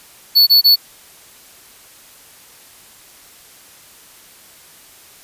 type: tone bursts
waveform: square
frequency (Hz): 4435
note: C#8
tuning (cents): 0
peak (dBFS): -7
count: 3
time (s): 0.35-0.76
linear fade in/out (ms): 20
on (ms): 120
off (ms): 25
effects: white hiss -44 dBFS RMS until 5.23 s + resampled to 32000 Hz